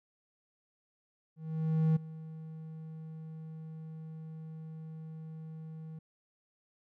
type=tone with ADSR envelope; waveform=triangle; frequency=159 Hz; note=D#3; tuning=38 cents sharp; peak=-21 dBFS; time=1.36-5.99 s; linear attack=600 ms; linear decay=11 ms; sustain=-19 dB; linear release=5 ms; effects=none